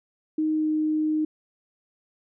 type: tone with pitch glide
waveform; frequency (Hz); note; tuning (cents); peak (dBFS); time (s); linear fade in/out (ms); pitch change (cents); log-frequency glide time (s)
sine; 311.1 to 309; D#4 to D#4; 0 to -12; -21; 0.38-1.25; 5; -12; 0.54-0.68
effects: none